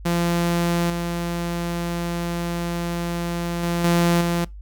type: tone with level steps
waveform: sawtooth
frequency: 171.7 Hz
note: F3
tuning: 29 cents flat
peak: -15 / -20 / -17 / -12 / -16 dBFS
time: 0.05-4.45 s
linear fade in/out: 10 ms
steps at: 0.9 / 3.63 / 3.84 / 4.21 s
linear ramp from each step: 2 ms
effects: noise-tail reverb RT60 0.2 s tail -23 dB re dry + added 50 Hz sine -35 dBFS peak until 4.61 s